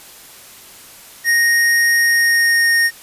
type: tone with pitch glide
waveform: square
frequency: 1864.7 to 1850.8 Hz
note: A#6 to A#6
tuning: 0 to -13 cents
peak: -12 dBFS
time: 1.24-2.91 s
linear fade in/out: 50 ms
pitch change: -13 cents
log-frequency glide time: 1.97-2.7 s
effects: white hiss -40 dBFS RMS until 3.02 s + resampled to 32000 Hz